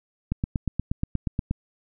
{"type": "click train", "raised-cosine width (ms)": 5, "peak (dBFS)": -12, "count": 11, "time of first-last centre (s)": [0.32, 1.51], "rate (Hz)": 8.4, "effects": []}